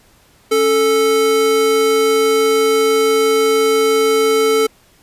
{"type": "tone pair together", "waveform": "square", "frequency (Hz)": [277.2, 440], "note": ["C#4", "A4"], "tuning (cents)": [0, 0], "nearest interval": "minor sixth", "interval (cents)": 800, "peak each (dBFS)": [-24, -12], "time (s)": [0.51, 4.67], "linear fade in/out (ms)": 10, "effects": ["pink hiss -51 dBFS RMS until 5.02 s", "resampled to 32000 Hz"]}